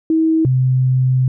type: tone pair in turn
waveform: sine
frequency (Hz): 321 / 129.02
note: E4 / C3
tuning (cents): -46 / -24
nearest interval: octave + major third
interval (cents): 1578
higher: first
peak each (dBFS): -11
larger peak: neither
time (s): 0.1-0.45 / 0.45-1.28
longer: second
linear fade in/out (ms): 2
effects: none